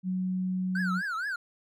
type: tone with pitch glide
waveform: sine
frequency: 185 to 183.93 Hz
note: F#3 to F#3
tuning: 0 to -10 cents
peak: -27 dBFS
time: 0.03-1.02 s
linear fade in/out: 50 ms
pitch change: -10 cents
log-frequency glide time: 0.75-0.84 s
type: tone with vibrato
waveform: triangle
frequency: 1480 Hz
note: F#6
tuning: in tune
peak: -28 dBFS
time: 0.75-1.36 s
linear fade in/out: 5 ms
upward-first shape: triangle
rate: 4.3 Hz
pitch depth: 270 cents each way
effects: none